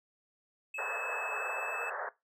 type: tone with pitch glide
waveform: triangle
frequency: 2594 to 2609 Hz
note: E7 to E7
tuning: -28 to -18 cents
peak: -36 dBFS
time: 0.74-1.9 s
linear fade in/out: 5 ms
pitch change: +10 cents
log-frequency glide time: 1.29-1.54 s
type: band-pass noise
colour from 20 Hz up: white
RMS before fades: -38 dBFS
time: 0.78-2.09 s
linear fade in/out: 2 ms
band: 420 to 1800 Hz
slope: 96 dB/octave
effects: noise-tail reverb RT60 0.2 s tail -18 dB re dry